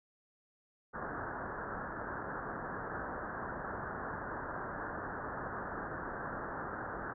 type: low-pass noise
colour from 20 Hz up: white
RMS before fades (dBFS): -41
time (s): 0.93-7.14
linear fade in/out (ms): 20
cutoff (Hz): 1700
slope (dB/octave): 96
effects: none